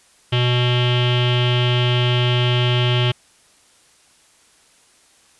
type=tone with low-pass filter; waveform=square; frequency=123 Hz; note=B2; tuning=7 cents flat; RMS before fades=-17 dBFS; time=0.32-3.12 s; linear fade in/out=10 ms; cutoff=3100 Hz; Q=8; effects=white hiss -54 dBFS RMS until 5.39 s + resampled to 24000 Hz